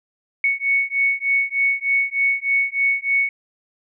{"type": "beating tone pair", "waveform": "sine", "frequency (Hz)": [2217, 2220.3], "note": ["C#7", "C#7"], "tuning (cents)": [0, 2], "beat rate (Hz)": 3.3, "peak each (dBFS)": -20, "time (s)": [0.44, 3.29], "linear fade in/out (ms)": 2, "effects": []}